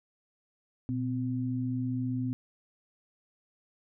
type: tone pair together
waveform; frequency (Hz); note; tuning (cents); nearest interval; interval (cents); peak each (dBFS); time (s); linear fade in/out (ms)
sine; 120.6 / 255.5; B2 / C4; -41 / -41; octave + minor second; 1300; -32 / -31; 0.89-2.33; 0
effects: none